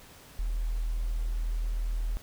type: tone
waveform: sine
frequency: 40.37 Hz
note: E1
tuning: 35 cents flat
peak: -27 dBFS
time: 0.39-2.17 s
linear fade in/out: 0 ms
effects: pink hiss -52 dBFS RMS until 2.22 s